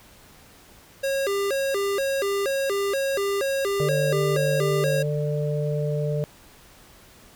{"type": "tone with vibrato", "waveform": "square", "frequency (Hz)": 466.2, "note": "A#4", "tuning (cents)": 0, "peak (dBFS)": -23, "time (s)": [1.03, 5.03], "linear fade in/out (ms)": 10, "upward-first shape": "square", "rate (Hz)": 2.1, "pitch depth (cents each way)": 270}
{"type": "harmonic tone", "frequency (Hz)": 148.5, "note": "D3", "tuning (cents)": 20, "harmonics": [1, 3, 4], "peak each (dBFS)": [-24, -29, -30], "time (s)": [3.8, 6.24], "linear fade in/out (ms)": 0}
{"effects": ["pink hiss -51 dBFS RMS until 7.35 s"]}